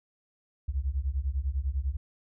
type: beating tone pair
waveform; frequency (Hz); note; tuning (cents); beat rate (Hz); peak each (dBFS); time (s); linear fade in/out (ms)
sine; 63 / 73; B1 / D2; +35 / -10; 10; -30 / -30; 0.68-1.97; 10
effects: none